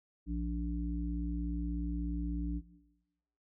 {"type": "harmonic tone", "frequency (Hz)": 58.3, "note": "A#1", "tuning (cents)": 1, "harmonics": [1, 3, 5], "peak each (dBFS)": [-35, -39, -38], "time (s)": [0.26, 2.62], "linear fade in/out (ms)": 50, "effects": ["noise-tail reverb RT60 1.0 s tail -17 dB re dry"]}